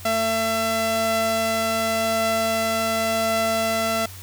sawtooth tone pair together, 224.3 / 672 Hz, A3 / E5, +34 / +33 cents, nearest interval octave + perfect fifth, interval 1899 cents, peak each -24 / -17 dBFS, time 0.05-4.06 s, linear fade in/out 5 ms, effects added 92 Hz sine -39 dBFS peak until 4.22 s + white hiss -42 dBFS RMS until 4.22 s

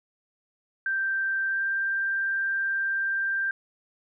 sine tone with pitch glide, 1568 to 1579.8 Hz, G6 to G6, 0 to +13 cents, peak -24 dBFS, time 0.86-3.51 s, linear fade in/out 2 ms, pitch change +13 cents, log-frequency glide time 1.49-1.61 s, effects none

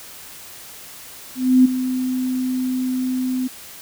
sine tone with ADSR envelope, 255.6 Hz, C4, 40 cents flat, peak -7 dBFS, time 1.35-3.48 s, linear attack 300 ms, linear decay 12 ms, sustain -12 dB, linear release 13 ms, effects white hiss -39 dBFS RMS until 3.81 s

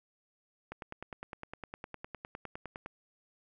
click train, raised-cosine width 0.5 ms, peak -26 dBFS, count 22, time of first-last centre 0.72-2.861 s, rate 9.81 Hz, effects none

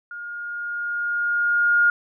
sine tone with level ramp, 1422 Hz, F6, 31 cents sharp, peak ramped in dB -32 to -13 dBFS, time 0.11-1.9 s, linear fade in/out 2 ms, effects none

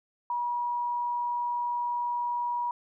sine tone, 963 Hz, B5, 44 cents flat, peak -27 dBFS, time 0.3-2.71 s, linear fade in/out 2 ms, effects none

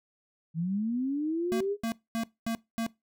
sine linear sweep, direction up, 155.56 to 415.3 Hz, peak -27 dBFS, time 0.54-1.77 s, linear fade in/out 50 ms
square tone bursts, 227.7 Hz, A#3, 40 cents flat, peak -29 dBFS, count 5, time 1.52-2.865 s, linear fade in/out 0 ms, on 85 ms, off 230 ms
effects noise-tail reverb RT60 0.2 s tail -21 dB re dry

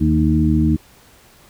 harmonic tone with a mistuned harmonic, 77.78 Hz, D#2, in tune, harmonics 1 / 2 / 3 / 4, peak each -18 / -18 / -18 / -18 dBFS, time 0-0.77 s, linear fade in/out 20 ms, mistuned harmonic 3, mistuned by -29 cents, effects pink hiss -49 dBFS RMS until 1.49 s

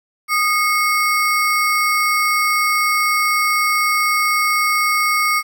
square ring-modulated tone, 1700 Hz, G#6, 40 cents sharp, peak -12 dBFS, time 0.28-5.43 s, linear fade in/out 50 ms, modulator 468 Hz, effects 9-bit

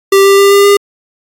square tone with pitch steps, 392 / 395 / 397.9 / 400.9 / 404 Hz, G4 / G4 / G4 / G4 / G#4, 0 / +13 / +26 / +39 / -48 cents, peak -4 dBFS, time 0.12-0.77 s, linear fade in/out 5 ms, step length 130 ms, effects AAC 48 kbps

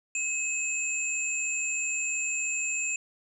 sine tone pair together, 2570 / 7273 Hz, E7 / A#8, -45 / -44 cents, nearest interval octave + tritone, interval 1801 cents, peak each -30 / -30 dBFS, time 0.15-2.96 s, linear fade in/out 2 ms, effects none

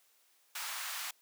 pink high-pass noise, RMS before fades -40 dBFS, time 0.55-1.11 s, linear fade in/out 5 ms, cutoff 980 Hz, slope 24 dB/octave, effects white hiss -69 dBFS RMS until 1.21 s + high-pass 400 Hz 12 dB/octave

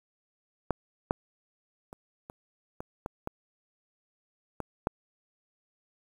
clicks, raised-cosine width 1 ms, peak -12 / -11 / -29 / -28 / -23 / -20 / -19 / -19 / -12 dBFS, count 9, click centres 0.707 / 1.109 / 1.929 / 2.299 / 2.805 / 3.061 / 3.274 / 4.603 / 4.871 s, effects 8-bit

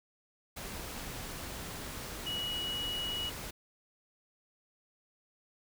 sine tone in noise, 2916 Hz, F#7, 26 cents flat, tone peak -34 dBFS, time 2.26-3.3 s, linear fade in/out 10 ms, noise pink, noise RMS -42 dBFS, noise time 0.56-3.51 s, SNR +5 dB, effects none

